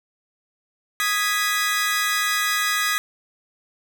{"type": "chord", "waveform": "sawtooth", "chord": "G# minor", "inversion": "second", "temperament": "equal", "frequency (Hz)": [1244.5, 1661.2, 1975.5], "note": ["D#6", "G#6", "B6"], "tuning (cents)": [0, 0, 0], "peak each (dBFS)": -21, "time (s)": [1, 2.98], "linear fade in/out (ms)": 0, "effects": []}